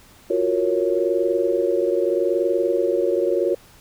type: chord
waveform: sine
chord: Gb major seventh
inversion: third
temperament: equal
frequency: 349.2 / 370 / 466.2 / 554.4 Hz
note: F4 / Gb4 / Bb4 / Db5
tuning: 0 / 0 / 0 / 0 cents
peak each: -23 dBFS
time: 0.3-3.55 s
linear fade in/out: 5 ms
effects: pink hiss -50 dBFS RMS until 3.8 s